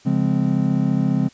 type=chord; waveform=triangle; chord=Db major seventh; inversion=none; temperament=just; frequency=138.59 / 173.24 / 207.9 / 259.9 Hz; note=Db3 / F3 / Ab3 / C4; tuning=0 / -14 / +2 / -11 cents; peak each=-20 dBFS; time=0.05-1.29 s; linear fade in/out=20 ms; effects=white hiss -51 dBFS RMS until 1.33 s + resampled to 16000 Hz